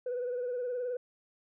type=tone with vibrato; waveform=sine; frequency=493.9 Hz; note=B4; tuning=in tune; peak=-30 dBFS; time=0.06-0.97 s; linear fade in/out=5 ms; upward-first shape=sine; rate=19 Hz; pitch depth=45 cents each way; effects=tanh soft clip ceiling -29 dBFS

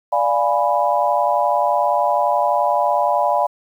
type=chord; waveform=sine; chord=D diminished seventh; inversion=none; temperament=equal; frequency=587.3 / 698.5 / 830.6 / 987.8 Hz; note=D5 / F5 / Ab5 / Cb6; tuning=0 / 0 / 0 / 0 cents; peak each=-20 dBFS; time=0.12-3.47 s; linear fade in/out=10 ms; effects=8-bit

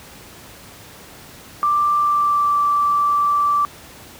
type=tone with pitch glide; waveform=sine; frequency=1179 to 1165.5 Hz; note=D6 to D6; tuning=+6 to -14 cents; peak=-14 dBFS; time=1.63-3.65 s; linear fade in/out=0 ms; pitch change=-20 cents; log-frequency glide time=1.98-2.56 s; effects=pink hiss -41 dBFS RMS until 4.19 s + high-pass 60 Hz 12 dB/octave

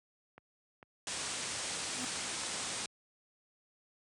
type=click train; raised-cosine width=0.5 ms; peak=-36 dBFS; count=5; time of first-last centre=0.38-2.174 s; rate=2.23 Hz
type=low-pass noise; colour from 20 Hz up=white; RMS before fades=-39 dBFS; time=1.07-2.86 s; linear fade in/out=2 ms; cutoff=9500 Hz; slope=96 dB/octave
type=tone with exponential growth; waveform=square; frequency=251.7 Hz; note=B3; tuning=33 cents sharp; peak=-37 dBFS; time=1.87-2.05 s; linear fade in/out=5 ms; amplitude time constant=39 ms
effects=high-pass 80 Hz 12 dB/octave

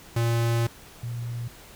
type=tone pair in turn; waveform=square / sine; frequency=116.54 / 118.92 Hz; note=A#2 / A#2; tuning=0 / +35 cents; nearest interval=unison; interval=35 cents; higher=second; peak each=-22 / -29 dBFS; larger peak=first; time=0.16-0.67 / 1.03-1.48 s; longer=first; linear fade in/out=5 ms; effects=pink hiss -48 dBFS RMS until 1.75 s

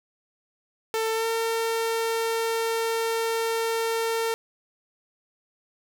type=tone with pitch glide; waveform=sawtooth; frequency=446.1 to 454.4 Hz; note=A4 to A#4; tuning=+24 to -44 cents; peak=-20 dBFS; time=0.94-4.34 s; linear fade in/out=0 ms; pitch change=+32 cents; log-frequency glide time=1.14-1.26 s; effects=none

